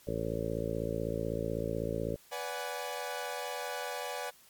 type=harmonic tone; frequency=56 Hz; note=A1; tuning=31 cents sharp; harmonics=1 / 2 / 3 / 4 / 5 / 6 / 7 / 8 / 9 / 10; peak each=-42 / -40 / -40 / -43 / -42 / -43 / -42 / -38 / -40 / -39 dBFS; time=0.07-2.16 s; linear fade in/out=5 ms
type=chord; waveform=sawtooth; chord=G# half-diminished seventh; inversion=first; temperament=equal with one note detuned; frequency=493.9 / 578.6 / 740 / 830.6 Hz; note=B4 / D5 / F#5 / G#5; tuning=0 / -26 / 0 / 0 cents; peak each=-37 / -37 / -38 / -38 dBFS; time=2.31-4.31 s; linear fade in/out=20 ms
effects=white hiss -60 dBFS RMS until 4.49 s + MP3 96 kbps